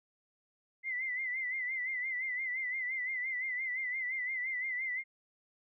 sine tone with vibrato, 2040 Hz, C7, 44 cents flat, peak -33 dBFS, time 0.83-5.04 s, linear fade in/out 50 ms, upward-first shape sine, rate 5.8 Hz, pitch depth 71 cents each way, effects none

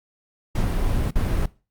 brown noise with dropouts, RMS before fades -21 dBFS, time 0.55-1.46 s, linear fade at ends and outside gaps 5 ms, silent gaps 1.108-1.155 s, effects noise-tail reverb RT60 0.3 s tail -19 dB re dry + Opus 48 kbps

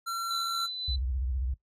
square tone, 1360 Hz, F6, 46 cents flat, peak -31 dBFS, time 0.06-0.67 s, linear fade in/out 20 ms
sine tone with tremolo, 4005 Hz, B7, 23 cents sharp, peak -31 dBFS, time 0.3-0.96 s, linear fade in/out 5 ms, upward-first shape sine, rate 3.9 Hz, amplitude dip 35%
sine tone with vibrato, 64.1 Hz, C2, 35 cents flat, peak -28 dBFS, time 0.88-1.54 s, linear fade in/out 5 ms, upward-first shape triangle, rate 15 Hz, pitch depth 230 cents each way
effects noise-tail reverb RT60 0.1 s tail -17 dB re dry + AAC 48 kbps

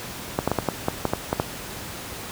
clicks, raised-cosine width 1 ms, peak -6 dBFS, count 10, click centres 0.389 / 0.476 / 0.516 / 0.587 / 0.687 / 0.884 / 1.053 / 1.135 / 1.329 / 1.399 s, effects pink hiss -35 dBFS RMS until 2.31 s + high-pass 60 Hz 12 dB/octave

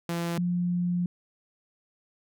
sawtooth / sine tone pair in turn, 170.1 / 176.47 Hz, F3 / F3, -45 / +18 cents, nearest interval minor second, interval 63 cents, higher second, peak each -24 dBFS, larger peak neither, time 0.09-0.38 / 0.38-1.06 s, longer second, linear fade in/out 2 ms, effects none

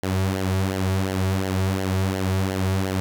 sawtooth tone with flanger, 95 Hz, F#2, 46 cents sharp, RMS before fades -23 dBFS, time 0.03-3 s, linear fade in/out 0 ms, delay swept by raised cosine 0.8 to 4 ms, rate 2.8 Hz, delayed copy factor -0.65, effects none

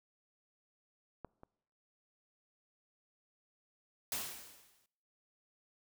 clicks, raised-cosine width 1 ms, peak -30 / -39 dBFS, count 2, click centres 1.247 / 1.434 s
white noise with exponential decay, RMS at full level -36 dBFS, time 4.12-4.86 s, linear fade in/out 1 ms, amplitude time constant 160 ms
effects noise-tail reverb RT60 0.9 s tail -25 dB re dry

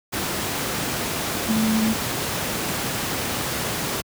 sine tone in noise, 220 Hz, A3, in tune, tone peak -18 dBFS, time 1.48-1.94 s, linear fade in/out 20 ms, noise pink, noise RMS -25 dBFS, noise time 0.12-4.02 s, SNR +4 dB, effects high-pass 100 Hz 12 dB/octave

